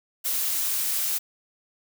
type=noise; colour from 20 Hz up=blue; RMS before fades=-26 dBFS; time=0.24-1.19 s; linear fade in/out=20 ms; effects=none